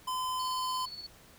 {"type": "tone", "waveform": "square", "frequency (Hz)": 1021, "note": "C6", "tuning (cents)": -43, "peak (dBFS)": -32, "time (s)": [0.07, 0.86], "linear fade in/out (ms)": 10}
{"type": "tone with tremolo", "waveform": "sine", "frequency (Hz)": 4423, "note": "C#8", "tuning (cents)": -5, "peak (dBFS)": -39, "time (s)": [0.39, 1.07], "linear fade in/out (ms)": 10, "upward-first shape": "square", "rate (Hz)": 17, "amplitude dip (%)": 50}
{"effects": ["pink hiss -57 dBFS RMS until 1.38 s"]}